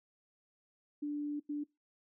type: tone bursts at uneven times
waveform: sine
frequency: 293.3 Hz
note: D4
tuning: 2 cents flat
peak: -34 dBFS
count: 2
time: 1.02-1.4 / 1.49-1.64 s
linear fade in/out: 10 ms
effects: noise-tail reverb RT60 0.2 s tail -22 dB re dry